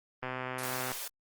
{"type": "click train", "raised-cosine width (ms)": 0.5, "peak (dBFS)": -21, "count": 89, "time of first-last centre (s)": [0.23, 0.917], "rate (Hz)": 128}
{"type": "high-pass noise", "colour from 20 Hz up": "white", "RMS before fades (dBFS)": -39, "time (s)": [0.58, 1.08], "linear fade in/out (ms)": 5, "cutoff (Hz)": 380, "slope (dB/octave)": 48}
{"effects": ["Opus 24 kbps"]}